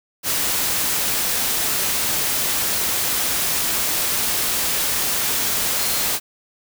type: tone in noise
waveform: sine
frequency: 4186 Hz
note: C8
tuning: in tune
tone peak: -31 dBFS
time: 5.75-6.07 s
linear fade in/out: 50 ms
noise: white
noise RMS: -21 dBFS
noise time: 0.23-6.2 s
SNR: -13 dB
effects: none